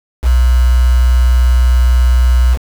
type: tone with quantisation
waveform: sine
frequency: 61.74 Hz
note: B1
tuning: in tune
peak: -6 dBFS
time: 0.22-2.58 s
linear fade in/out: 50 ms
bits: 4
effects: none